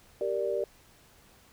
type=chord; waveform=sine; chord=G minor; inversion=none; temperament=equal with one note detuned; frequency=390.6 / 466.2 / 587.3 Hz; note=G4 / Bb4 / D5; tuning=-6 / 0 / 0 cents; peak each=-32 / -32 / -31 dBFS; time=0.21-0.64 s; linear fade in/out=2 ms; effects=pink hiss -59 dBFS RMS until 1.52 s